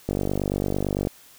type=click train; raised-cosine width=2 ms; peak=-11 dBFS; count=49; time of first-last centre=0.09-1.072 s; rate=48.9 Hz; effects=white hiss -51 dBFS RMS until 1.38 s